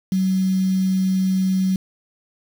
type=tone with quantisation; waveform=sine; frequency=188.5 Hz; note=F#3; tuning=32 cents sharp; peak=-16 dBFS; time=0.12-1.76 s; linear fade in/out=2 ms; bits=6; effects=none